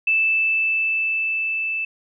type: tone with level ramp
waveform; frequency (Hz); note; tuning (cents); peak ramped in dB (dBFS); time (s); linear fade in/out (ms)
sine; 2637; E7; 0; -15 to -22; 0.07-1.85; 5
effects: none